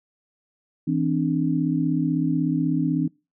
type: tone cluster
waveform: sine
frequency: 162.4 / 260 / 296.2 Hz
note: E3 / C4 / D4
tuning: -26 / -11 / +15 cents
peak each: -24 dBFS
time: 0.87-3.08 s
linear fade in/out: 10 ms
effects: noise-tail reverb RT60 0.3 s tail -26 dB re dry